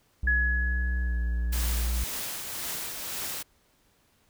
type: tone with pitch glide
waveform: triangle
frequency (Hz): 61.74 to 58.85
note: B1 to A#1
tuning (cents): 0 to +17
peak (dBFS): -23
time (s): 0.23-2.04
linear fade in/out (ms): 5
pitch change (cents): -83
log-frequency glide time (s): 1.02-1.18
type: tone with exponential decay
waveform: sine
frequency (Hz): 1686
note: G#6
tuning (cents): +26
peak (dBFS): -21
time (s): 0.27-2.07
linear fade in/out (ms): 5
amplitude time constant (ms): 390
type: noise with tremolo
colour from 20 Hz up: white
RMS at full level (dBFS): -33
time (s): 1.52-3.43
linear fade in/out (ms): 10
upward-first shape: triangle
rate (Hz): 1.9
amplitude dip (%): 40
effects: pink hiss -66 dBFS RMS until 4.29 s